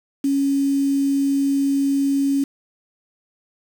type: tone with quantisation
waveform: sine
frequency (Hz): 277.2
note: C#4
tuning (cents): 0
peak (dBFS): -16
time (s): 0.24-2.44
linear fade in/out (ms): 5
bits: 6
effects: none